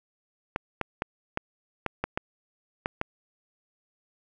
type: clicks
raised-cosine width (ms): 0.5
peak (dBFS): -12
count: 9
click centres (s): 0.561 / 0.813 / 1.021 / 1.374 / 1.863 / 2.04 / 2.175 / 2.859 / 3.014
effects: none